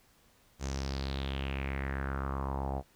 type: tone with low-pass filter sweep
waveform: sawtooth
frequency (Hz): 67.8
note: C#2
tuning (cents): -38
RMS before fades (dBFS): -35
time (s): 0.59-2.83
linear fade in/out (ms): 50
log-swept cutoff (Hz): 6900 to 710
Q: 4.3
effects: pink hiss -65 dBFS RMS until 2.95 s